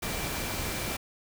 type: tone in noise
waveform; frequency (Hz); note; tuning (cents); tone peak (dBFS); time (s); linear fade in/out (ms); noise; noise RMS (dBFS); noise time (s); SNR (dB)
sine; 2349; D7; 0; -43; 0.02-0.97; 10; pink; -33; 0.02-0.97; -13
effects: none